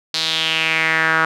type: tone with band-pass filter sweep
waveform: sawtooth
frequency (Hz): 160.5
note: E3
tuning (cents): -46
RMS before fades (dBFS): -18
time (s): 0.14-1.25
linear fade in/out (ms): 2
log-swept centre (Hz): 4300 to 1400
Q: 3.9
effects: none